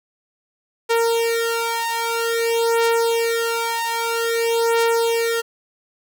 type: beating tone pair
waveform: sawtooth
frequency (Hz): 461.2 / 461.71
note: A#4 / A#4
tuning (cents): -19 / -17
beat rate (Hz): 0.51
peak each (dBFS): -17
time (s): 0.89-5.42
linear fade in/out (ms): 20
effects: none